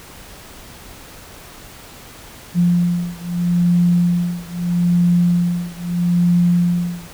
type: beating tone pair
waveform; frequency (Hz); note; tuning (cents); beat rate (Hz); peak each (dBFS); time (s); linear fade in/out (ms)
sine; 174.4 / 175.18; F3 / F3; -2 / +6; 0.78; -16 / -17; 2.54-7.09; 50
effects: pink hiss -39 dBFS RMS until 7.13 s